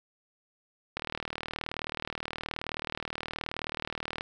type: click train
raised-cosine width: 0.3 ms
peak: -17 dBFS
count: 127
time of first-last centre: 0.97-4.209 s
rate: 38.9 Hz
effects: none

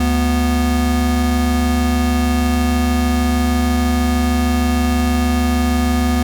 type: tone pair together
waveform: square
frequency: 72.7 / 244.5 Hz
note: D2 / B3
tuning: -17 / -17 cents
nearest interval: octave + major sixth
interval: 2100 cents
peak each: -17 dBFS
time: 0-6.23 s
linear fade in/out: 5 ms
effects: none

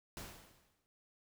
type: noise with exponential decay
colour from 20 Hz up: pink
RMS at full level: -45 dBFS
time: 0.17-0.86 s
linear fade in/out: 0 ms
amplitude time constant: 150 ms
effects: none

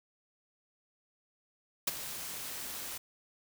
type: noise with ADSR envelope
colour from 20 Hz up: white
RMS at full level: -28 dBFS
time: 1.87-2.98 s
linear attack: 8 ms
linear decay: 22 ms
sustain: -13 dB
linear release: 8 ms
effects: none

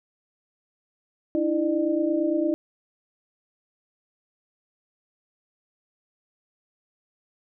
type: tone cluster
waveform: sine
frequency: 300.6 / 329.4 / 600 Hz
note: D4 / E4 / D5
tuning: +40 / -1 / +37 cents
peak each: -27 / -23 / -27 dBFS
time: 1.35-2.54 s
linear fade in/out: 0 ms
effects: none

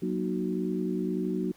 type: harmonic tone with a mistuned harmonic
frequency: 61.74 Hz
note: B1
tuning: in tune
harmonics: 3 / 4 / 5 / 6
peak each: -31 / -34 / -33 / -33 dBFS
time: 0.02-1.52 s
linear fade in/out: 5 ms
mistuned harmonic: 4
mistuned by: -81 cents
effects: pink hiss -59 dBFS RMS until 1.56 s

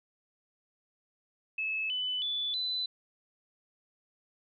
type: tone with pitch steps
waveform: sine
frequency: 2598 / 3002 / 3468 / 4007 Hz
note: E7 / F#7 / A7 / B7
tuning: -26 / +24 / -26 / +24 cents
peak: -30 dBFS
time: 1.58-2.86 s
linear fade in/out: 5 ms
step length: 320 ms
effects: none

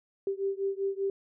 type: beating tone pair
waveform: sine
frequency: 390 / 395.1 Hz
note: G4 / G4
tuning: -9 / +14 cents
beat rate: 5.1 Hz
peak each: -31 / -32 dBFS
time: 0.27-1.1 s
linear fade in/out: 2 ms
effects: none

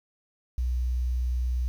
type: tone with quantisation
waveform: sine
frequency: 61.74 Hz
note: B1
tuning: in tune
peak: -24 dBFS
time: 0.58-1.68 s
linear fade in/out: 0 ms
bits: 9
effects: none

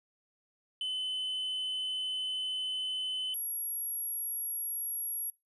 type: tone pair in turn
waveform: sine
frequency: 3031 / 11279 Hz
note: F#7 / F9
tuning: +41 / +16 cents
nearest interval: octave + major seventh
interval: 2275 cents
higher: second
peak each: -29 / -32 dBFS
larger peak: first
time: 0.81-3.34 / 3.34-5.3 s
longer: first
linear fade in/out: 2 ms
effects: noise-tail reverb RT60 0.2 s tail -22 dB re dry + tanh soft clip ceiling -31 dBFS

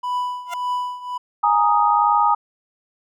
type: tone with tremolo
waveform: triangle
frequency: 990 Hz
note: B5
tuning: 4 cents sharp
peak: -17 dBFS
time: 0.03-1.18 s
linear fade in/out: 10 ms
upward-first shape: triangle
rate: 1.8 Hz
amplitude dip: 85%
type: tone with exponential growth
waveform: 15% pulse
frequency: 697 Hz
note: F5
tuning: 4 cents flat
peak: -18 dBFS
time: 0.46-0.54 s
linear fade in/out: 5 ms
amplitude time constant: 16 ms
type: chord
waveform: sine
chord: Ab suspended second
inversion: none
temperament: equal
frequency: 830.6 / 932.3 / 1244.5 Hz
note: Ab5 / Bb5 / Eb6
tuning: 0 / 0 / 0 cents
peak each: -18 dBFS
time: 1.43-2.35 s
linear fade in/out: 10 ms
effects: none

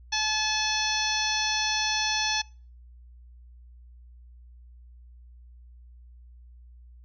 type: harmonic tone with a mistuned harmonic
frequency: 860 Hz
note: A5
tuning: 40 cents flat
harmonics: 1 / 2 / 3 / 4 / 5 / 6 / 7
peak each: -32 / -32 / -32 / -32 / -32 / -32 / -32 dBFS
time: 0.12-2.42 s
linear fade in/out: 10 ms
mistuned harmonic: 6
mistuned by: +66 cents
effects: noise-tail reverb RT60 0.4 s tail -26 dB re dry + added 60 Hz sine -47 dBFS peak until 7.04 s

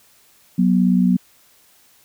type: tone pair together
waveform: sine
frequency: 185 / 243.6 Hz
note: F#3 / B3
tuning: 0 / -24 cents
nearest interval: perfect fourth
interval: 476 cents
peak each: -14 / -17 dBFS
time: 0.58-1.17 s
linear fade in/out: 10 ms
effects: white hiss -54 dBFS RMS until 2.04 s

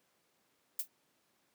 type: noise with exponential decay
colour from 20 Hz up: violet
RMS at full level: -29 dBFS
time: 0.79-0.88 s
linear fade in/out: 5 ms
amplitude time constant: 18 ms
effects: pink hiss -74 dBFS RMS until 1.54 s + high-pass 200 Hz 12 dB/octave

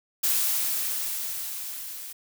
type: noise with level ramp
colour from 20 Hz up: blue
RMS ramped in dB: -23 to -39 dBFS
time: 0.23-2.13 s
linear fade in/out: 10 ms
effects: none

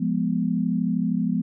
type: chord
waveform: sine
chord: F diminished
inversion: none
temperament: equal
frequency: 174.61 / 207.7 / 246.9 Hz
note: F3 / Ab3 / Cb4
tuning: 0 / 0 / 0 cents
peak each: -25 dBFS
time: 0-1.42 s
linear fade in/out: 10 ms
effects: none

